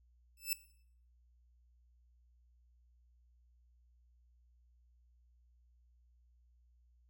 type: tone with exponential growth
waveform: 5% pulse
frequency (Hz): 2637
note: E7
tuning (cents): 0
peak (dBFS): -20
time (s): 0.37-0.53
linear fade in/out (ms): 2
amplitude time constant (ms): 34
effects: noise-tail reverb RT60 0.6 s tail -18 dB re dry + added 60 Hz sine -65 dBFS peak until 7.09 s